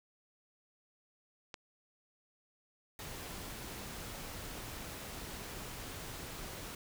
click, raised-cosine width 0.2 ms, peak -26 dBFS, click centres 1.542 s
pink noise, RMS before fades -45 dBFS, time 2.99-6.75 s, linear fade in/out 2 ms
effects none

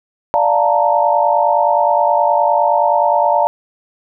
sine chord, Bb major seventh, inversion first, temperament equal with one note detuned, 587.3 / 698.5 / 880 / 929.6 Hz, D5 / F5 / A5 / Bb5, 0 / 0 / 0 / -5 cents, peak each -16 dBFS, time 0.34-3.47 s, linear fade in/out 0 ms, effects none

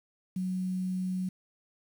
sine tone with quantisation, 184.9 Hz, F#3, 1 cent flat, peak -29 dBFS, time 0.36-1.29 s, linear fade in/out 5 ms, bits 9, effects none

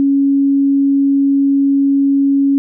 sine tone, 277.2 Hz, C#4, in tune, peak -9 dBFS, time 0-2.58 s, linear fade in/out 0 ms, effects none

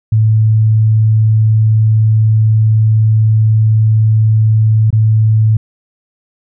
sine tone with dropouts, 109.5 Hz, A2, 8 cents flat, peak -6 dBFS, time 0.12-5.57 s, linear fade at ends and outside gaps 5 ms, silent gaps 4.905-4.927 s, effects none

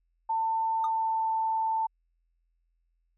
sine tone with pitch glide, 895 to 889.3 Hz, A5 to A5, +29 to +18 cents, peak -25 dBFS, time 0.29-1.87 s, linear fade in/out 10 ms, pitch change -11 cents, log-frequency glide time 0.74-1.32 s
triangle tone with exponential decay, 1227 Hz, D#6, 25 cents flat, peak -27 dBFS, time 0.84-0.92 s, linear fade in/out 2 ms, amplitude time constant 16 ms
effects added 42 Hz sine -70 dBFS peak until 3.17 s

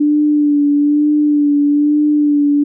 sine tone with vibrato, 293.7 Hz, D4, in tune, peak -9 dBFS, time 0-2.64 s, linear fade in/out 10 ms, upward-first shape sine, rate 1.1 Hz, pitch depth 29 cents each way, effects none

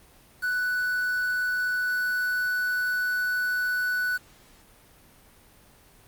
triangle tone with quantisation, 1486 Hz, F#6, 7 cents sharp, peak -22 dBFS, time 0.42-4.18 s, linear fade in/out 20 ms, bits 7, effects pink hiss -55 dBFS RMS until 6.07 s + Opus 32 kbps

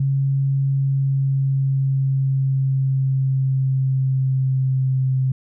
sine tone with pitch glide, 136.7 to 131.13 Hz, C#3 to C3, -24 to +4 cents, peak -16 dBFS, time 0-5.32 s, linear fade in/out 5 ms, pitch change -72 cents, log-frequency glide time 0.7-5.17 s, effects none

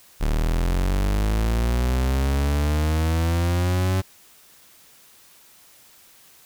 40% pulse linear sweep, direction up, 36.25 to 95 Hz, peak -18 dBFS, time 0.2-4.02 s, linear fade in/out 20 ms, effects white hiss -52 dBFS RMS until 6.45 s

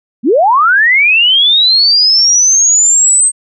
sine linear sweep, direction up, 196.9 to 8372 Hz, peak -5 dBFS, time 0.23-3.32 s, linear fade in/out 50 ms, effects none

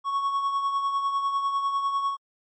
triangle tone with tremolo, 1108.7 Hz, C#6, in tune, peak -19 dBFS, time 0.04-2.17 s, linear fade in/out 50 ms, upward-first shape triangle, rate 10 Hz, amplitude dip 55%, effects MP3 32 kbps

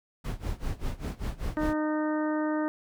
brown noise with tremolo, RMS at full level -30 dBFS, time 0.24-1.74 s, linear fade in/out 10 ms, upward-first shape sine, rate 5.1 Hz, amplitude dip 90%
harmonic tone, 306.5 Hz, D#4, 26 cents flat, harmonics 1 / 2 / 3 / 4 / 5 / 6, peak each -27 / -33 / -37 / -39 / -41 / -43 dBFS, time 1.57-2.68 s, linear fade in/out 0 ms
effects none

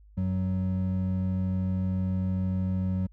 triangle tone pair together, 93.2 / 186.4 Hz, F#2 / F#3, +13 / +13 cents, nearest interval octave, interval 1200 cents, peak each -26 / -26 dBFS, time 0.17-3.07 s, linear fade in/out 10 ms, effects added 51 Hz sine -51 dBFS peak until 3.12 s

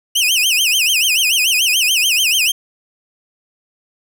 sawtooth tone with vibrato, 2794 Hz, F7, in tune, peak -9 dBFS, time 0.15-2.52 s, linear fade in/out 10 ms, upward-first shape sine, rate 6.9 Hz, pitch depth 230 cents each way, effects none

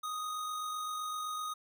square tone with amplitude modulation, 1244.5 Hz, D#6, in tune, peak -35 dBFS, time 0.03-1.54 s, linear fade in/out 10 ms, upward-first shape sine, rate 47.8 Hz, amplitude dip 30%, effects none

